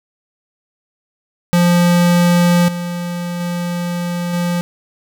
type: tone with level steps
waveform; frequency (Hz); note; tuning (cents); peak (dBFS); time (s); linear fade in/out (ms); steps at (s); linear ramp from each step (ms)
square; 174.61; F3; 0; -10 / -21 / -19 / -16; 1.53-4.61; 0; 2.68 / 3.4 / 4.33; 5
effects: none